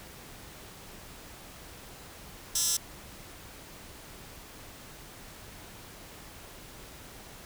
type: tone with high-pass filter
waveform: 15% pulse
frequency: 341.5 Hz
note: F4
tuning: 39 cents flat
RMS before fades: -28 dBFS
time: 2.55-2.77 s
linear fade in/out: 5 ms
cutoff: 6200 Hz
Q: 1.9
effects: pink hiss -48 dBFS RMS until 7.45 s